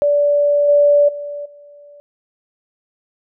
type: tone with level steps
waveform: sine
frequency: 580 Hz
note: D5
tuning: 22 cents flat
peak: -11 / -8 / -24 / -39 dBFS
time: 0.02-2 s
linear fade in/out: 0 ms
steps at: 0.68 / 1.08 / 1.45 s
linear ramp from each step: 10 ms
effects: none